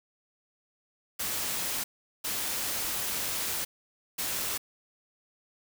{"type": "noise bursts at uneven times", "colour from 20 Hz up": "white", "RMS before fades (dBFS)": -32, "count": 3, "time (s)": [[1.19, 1.84], [2.24, 3.65], [4.18, 4.58]], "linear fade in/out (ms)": 10, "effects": []}